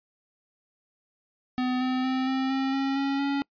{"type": "tone with pitch steps", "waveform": "square", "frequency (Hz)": [252.6, 256.3, 260, 263.8, 267.6, 271.5, 275.5, 279.5], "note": ["B3", "C4", "C4", "C4", "C4", "C#4", "C#4", "C#4"], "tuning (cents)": [39, -36, -11, 14, 39, -36, -11, 14], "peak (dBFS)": -25, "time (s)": [1.58, 3.42], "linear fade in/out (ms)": 0, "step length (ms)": 230, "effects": ["noise-tail reverb RT60 0.1 s tail -26 dB re dry", "resampled to 11025 Hz"]}